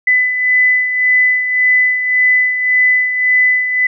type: beating tone pair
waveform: sine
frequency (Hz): 2003 / 2004.8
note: B6 / B6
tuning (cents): +24 / +25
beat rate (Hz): 1.8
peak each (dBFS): -10 / -18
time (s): 0.07-3.87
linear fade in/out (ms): 5
effects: none